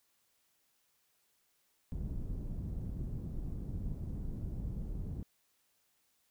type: low-pass noise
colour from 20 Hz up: pink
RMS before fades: -39 dBFS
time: 1.92-5.23 s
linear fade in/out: 0 ms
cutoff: 180 Hz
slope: 12 dB/octave
effects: white hiss -75 dBFS RMS until 6.3 s